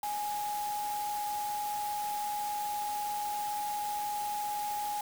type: tone in noise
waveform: sine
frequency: 830.6 Hz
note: G#5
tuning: in tune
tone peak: -32 dBFS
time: 0.03-5.01 s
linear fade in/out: 2 ms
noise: white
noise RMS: -43 dBFS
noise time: 0.03-5.01 s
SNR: +8 dB
effects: none